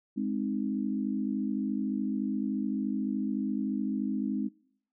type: chord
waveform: sine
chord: Ab major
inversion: none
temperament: equal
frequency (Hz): 207.7 / 261.6 / 311.1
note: Ab3 / C4 / Eb4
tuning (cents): 0 / 0 / 0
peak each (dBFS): -31 / -32 / -36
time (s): 0.16-4.49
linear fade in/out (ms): 20
effects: noise-tail reverb RT60 0.7 s tail -25 dB re dry